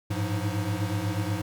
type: tone cluster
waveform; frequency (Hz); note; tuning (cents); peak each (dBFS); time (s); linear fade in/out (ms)
square; 100.2 / 108.4 / 176.6 / 314.3; G2 / A2 / F3 / D#4; +38 / -25 / +20 / +18; -30 / -32 / -36 / -37; 0.1-1.42; 10
effects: none